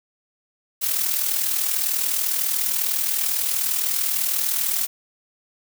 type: noise with amplitude modulation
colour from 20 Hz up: blue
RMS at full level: -20 dBFS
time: 0.81-4.87 s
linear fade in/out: 20 ms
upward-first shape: sine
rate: 40 Hz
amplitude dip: 60%
effects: none